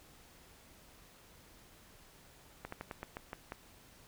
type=slowing click train; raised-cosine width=0.5 ms; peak=-26 dBFS; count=8; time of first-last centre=2.65-3.521 s; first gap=74 ms; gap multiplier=1.17; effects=pink hiss -60 dBFS RMS until 4.07 s